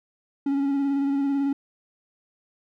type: tone with vibrato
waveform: triangle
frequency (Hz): 278.2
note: C#4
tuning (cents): +6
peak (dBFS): -19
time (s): 0.46-1.53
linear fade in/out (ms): 5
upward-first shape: square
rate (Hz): 18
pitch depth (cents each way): 21
effects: none